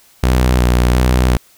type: tone with vibrato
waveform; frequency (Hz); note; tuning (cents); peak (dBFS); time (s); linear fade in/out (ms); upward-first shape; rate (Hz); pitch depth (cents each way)
sawtooth; 61.74; B1; 0; -6; 0.23-1.37; 5; square; 1.4; 27
effects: white hiss -49 dBFS RMS until 1.57 s